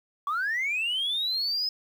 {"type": "linear sweep", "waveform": "sine", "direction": "up", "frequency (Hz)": [1108.7, 5120], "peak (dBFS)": -24, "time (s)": [0.27, 1.69], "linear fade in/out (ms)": 2, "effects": ["tanh soft clip ceiling -22 dBFS", "9-bit"]}